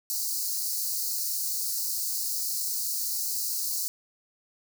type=high-pass noise; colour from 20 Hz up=white; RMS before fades=-30 dBFS; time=0.1-3.88 s; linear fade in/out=0 ms; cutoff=4200 Hz; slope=96 dB/octave; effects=none